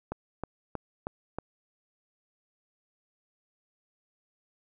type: click train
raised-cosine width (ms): 1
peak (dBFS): -19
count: 5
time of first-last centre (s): 0.12-1.386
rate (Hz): 3.16
effects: none